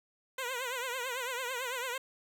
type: tone with vibrato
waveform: 10% pulse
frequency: 502 Hz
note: B4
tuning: 28 cents sharp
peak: -26 dBFS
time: 0.38-1.98 s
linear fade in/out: 5 ms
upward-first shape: triangle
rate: 9 Hz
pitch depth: 130 cents each way
effects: none